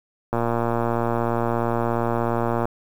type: click train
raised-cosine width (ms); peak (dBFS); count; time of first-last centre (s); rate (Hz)
1; -9; 273; 0.33-2.655; 117
effects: 7-bit